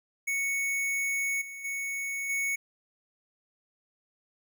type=tone with level steps; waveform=square; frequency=2218 Hz; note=C#7; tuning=in tune; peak=-28 / -40 / -32 / -28 dBFS; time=0.27-2.56 s; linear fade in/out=10 ms; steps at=1.41 / 1.64 / 2.29 s; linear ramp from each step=10 ms; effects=none